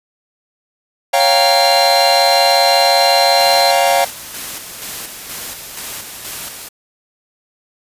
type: chord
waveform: 45% pulse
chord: G half-diminished seventh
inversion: second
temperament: equal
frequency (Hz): 554.4 / 698.5 / 784 / 932.3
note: Db5 / F5 / G5 / Bb5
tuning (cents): 0 / 0 / 0 / 0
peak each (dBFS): -16 / -14 / -17 / -20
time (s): 1.13-4.05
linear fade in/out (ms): 10
type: tone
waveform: triangle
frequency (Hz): 4116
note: C8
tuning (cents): -29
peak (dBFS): -14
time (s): 1.2-3.71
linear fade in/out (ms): 0
type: noise with tremolo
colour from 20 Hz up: white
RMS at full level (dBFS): -26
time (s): 3.39-6.69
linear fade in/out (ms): 10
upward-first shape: square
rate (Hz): 2.1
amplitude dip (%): 40
effects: resampled to 32000 Hz